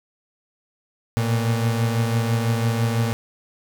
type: beating tone pair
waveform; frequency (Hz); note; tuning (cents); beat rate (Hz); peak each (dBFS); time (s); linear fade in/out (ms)
35% pulse; 114.3 / 120.3; A#2 / B2; -34 / -45; 6; -18 / -25; 1.17-3.13; 0
effects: none